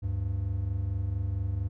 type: tone pair together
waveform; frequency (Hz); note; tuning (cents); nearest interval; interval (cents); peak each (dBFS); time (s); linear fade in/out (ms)
triangle; 74.3 / 98.69; D2 / G2; +21 / +12; perfect fourth; 491; -31 / -27; 0.02-1.69; 20
effects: none